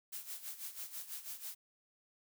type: noise with tremolo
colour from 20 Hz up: blue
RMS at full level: -43 dBFS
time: 0.12-1.55 s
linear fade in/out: 10 ms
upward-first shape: sine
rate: 6.1 Hz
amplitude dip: 75%
effects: none